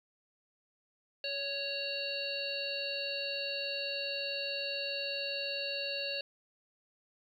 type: harmonic tone with a mistuned harmonic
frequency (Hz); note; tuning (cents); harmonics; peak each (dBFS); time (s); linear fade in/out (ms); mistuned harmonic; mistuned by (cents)
554.4; C#5; 0; 1 / 3 / 5 / 7 / 8; -40 / -47 / -38 / -43 / -39; 1.24-6.21; 2; 1; +19
effects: 11-bit